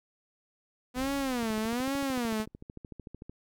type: tone with vibrato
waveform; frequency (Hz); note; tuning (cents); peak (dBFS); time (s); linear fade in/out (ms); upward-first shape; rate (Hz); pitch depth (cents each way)
sawtooth; 245.7; B3; -9; -25; 0.94-2.46; 50; sine; 1.2; 220
type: noise with exponential decay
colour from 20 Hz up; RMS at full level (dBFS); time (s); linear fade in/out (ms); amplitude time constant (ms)
brown; -42; 0.96-2.62; 1; 360
type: click train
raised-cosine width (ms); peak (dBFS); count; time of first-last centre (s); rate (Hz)
3; -30; 26; 1.43-3.296; 13.4
effects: none